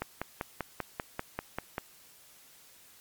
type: click train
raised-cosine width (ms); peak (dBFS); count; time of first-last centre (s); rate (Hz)
0.5; -17; 10; 0.02-1.781; 5.11
effects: white hiss -57 dBFS RMS until 3 s + MP3 96 kbps